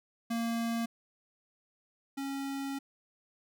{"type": "tone pair in turn", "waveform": "square", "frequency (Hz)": [231.1, 274.8], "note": ["A#3", "C#4"], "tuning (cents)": [-15, -15], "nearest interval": "minor third", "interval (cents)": 300, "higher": "second", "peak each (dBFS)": [-31, -35], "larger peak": "first", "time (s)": [[0.3, 0.86], [2.17, 2.79]], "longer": "second", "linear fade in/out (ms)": 10, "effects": []}